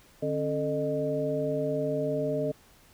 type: tone cluster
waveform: sine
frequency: 148.8 / 269.7 / 440.7 / 611 Hz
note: D3 / C#4 / A4 / D#5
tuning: +23 / -47 / +3 / -32 cents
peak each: -34 / -33 / -31 / -30 dBFS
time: 0.22-2.52 s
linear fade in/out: 10 ms
effects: pink hiss -58 dBFS RMS until 2.93 s